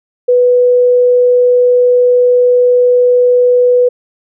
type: tone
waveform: sine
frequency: 493.5 Hz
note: B4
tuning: 1 cent flat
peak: -5 dBFS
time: 0.28-3.89 s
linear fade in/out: 10 ms
effects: none